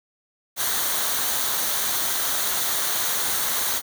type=noise with comb filter; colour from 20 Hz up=white; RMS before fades=-24 dBFS; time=0.56-3.82 s; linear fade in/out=50 ms; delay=0.39 ms; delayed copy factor=-0.5; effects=none